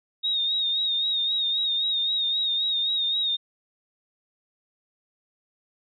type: tone with vibrato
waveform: sine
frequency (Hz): 3729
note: A#7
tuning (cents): 0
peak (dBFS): -22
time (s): 0.23-3.37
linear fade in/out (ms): 20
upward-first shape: sine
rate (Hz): 3.8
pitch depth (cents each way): 52
effects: none